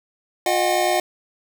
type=tone cluster; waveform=square; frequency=356.8 / 616 / 728 / 796 Hz; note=F4 / D#5 / F#5 / G5; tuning=+37 / -17 / -28 / +26 cents; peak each=-25 / -23 / -22 / -27 dBFS; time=0.46-1 s; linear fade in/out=2 ms; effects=none